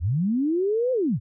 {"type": "linear two-way sweep", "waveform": "sine", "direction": "up then down", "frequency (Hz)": [69.3, 523.3, 82.7], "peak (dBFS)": -20, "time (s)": [0, 1.2], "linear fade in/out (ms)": 50, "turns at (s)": 0.92, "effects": []}